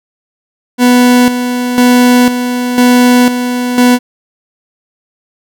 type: tone with tremolo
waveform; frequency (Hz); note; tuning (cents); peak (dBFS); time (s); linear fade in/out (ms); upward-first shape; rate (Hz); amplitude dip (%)
40% pulse; 246.9; B3; 0; -3; 0.78-3.99; 50; square; 1; 60
effects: none